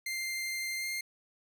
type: tone with pitch glide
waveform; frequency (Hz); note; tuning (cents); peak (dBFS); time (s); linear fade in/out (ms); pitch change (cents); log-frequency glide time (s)
sawtooth; 2096 to 2112; C7 to C7; +2 to +16; -30; 0.06-1.01; 5; +14; 0.78-0.86
effects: none